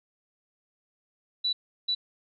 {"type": "tone bursts at uneven times", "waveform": "sine", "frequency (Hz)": 3951, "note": "B7", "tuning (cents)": 0, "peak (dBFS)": -24, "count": 2, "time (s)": [[1.44, 1.53], [1.88, 1.95]], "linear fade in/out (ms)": 10, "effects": []}